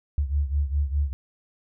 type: beating tone pair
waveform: sine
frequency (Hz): 70.4 / 75.3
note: C#2 / D2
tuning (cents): +27 / +44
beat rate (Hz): 4.9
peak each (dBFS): -23 / -27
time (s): 0.18-1.13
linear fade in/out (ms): 0
effects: none